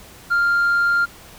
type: tone with tanh clipping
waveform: triangle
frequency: 1396.9 Hz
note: F6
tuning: in tune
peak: -15 dBFS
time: 0.3-1.06 s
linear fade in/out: 20 ms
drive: 6 dB
effects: pink hiss -43 dBFS RMS until 1.38 s